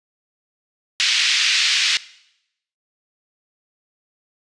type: band-pass noise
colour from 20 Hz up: pink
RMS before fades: -18 dBFS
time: 1-1.97 s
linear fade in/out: 0 ms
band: 2100 to 5500 Hz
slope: 24 dB/octave
effects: noise-tail reverb RT60 0.8 s tail -19 dB re dry + resampled to 22050 Hz